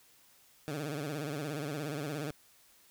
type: tone with vibrato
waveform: 15% pulse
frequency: 147.6 Hz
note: D3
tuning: 9 cents sharp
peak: -29 dBFS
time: 0.68-2.31 s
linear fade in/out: 0 ms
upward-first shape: sine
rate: 17 Hz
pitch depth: 120 cents each way
effects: white hiss -63 dBFS RMS until 2.9 s